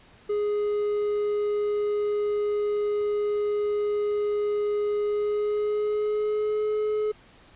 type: tone with pitch glide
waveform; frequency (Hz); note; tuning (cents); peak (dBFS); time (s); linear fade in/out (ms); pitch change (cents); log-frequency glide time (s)
triangle; 415.3 to 425.7; G#4 to G#4; 0 to +43; -21; 0.29-7.12; 10; +43; 5.03-6.66
effects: pink hiss -54 dBFS RMS until 7.55 s + resampled to 8000 Hz